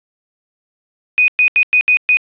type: tone bursts at uneven times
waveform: sine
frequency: 2489 Hz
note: D#7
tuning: in tune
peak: -8 dBFS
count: 6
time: 1.18-1.28 / 1.39-1.48 / 1.56-1.63 / 1.73-1.81 / 1.88-1.97 / 2.09-2.17 s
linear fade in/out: 0 ms
effects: resampled to 8000 Hz + 8-bit